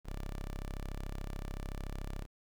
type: tone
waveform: sawtooth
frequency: 33.67 Hz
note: C#1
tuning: 50 cents flat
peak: -34 dBFS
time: 0.04-2.27 s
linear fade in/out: 50 ms
effects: 10-bit